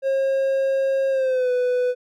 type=tone with pitch glide; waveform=triangle; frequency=539 to 497.1 Hz; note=C#5 to B4; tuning=-49 to +11 cents; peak=-16 dBFS; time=0.02-1.95 s; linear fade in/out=50 ms; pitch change=-140 cents; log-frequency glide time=1.1-1.51 s; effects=none